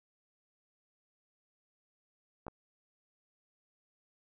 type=clicks; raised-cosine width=1 ms; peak=-28 dBFS; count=2; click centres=2.467 / 2.482 s; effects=none